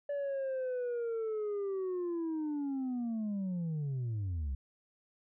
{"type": "linear sweep", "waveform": "sine", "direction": "down", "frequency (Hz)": [577, 62.9], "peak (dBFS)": -30, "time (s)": [0.09, 4.55], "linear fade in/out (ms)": 5, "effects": ["tanh soft clip ceiling -32 dBFS"]}